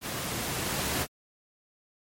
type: noise with level ramp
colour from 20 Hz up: pink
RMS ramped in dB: -34 to -28 dBFS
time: 0.01-1.07 s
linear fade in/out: 50 ms
effects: high-pass 80 Hz 12 dB/octave + MP3 64 kbps